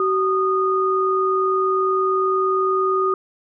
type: tone pair together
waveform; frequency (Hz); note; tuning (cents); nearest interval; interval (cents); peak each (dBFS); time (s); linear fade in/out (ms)
sine; 379.8 / 1231.1; F#4 / D#6; +45 / -19; octave + minor sixth; 2036; -19 / -19; 0-3.14; 2
effects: none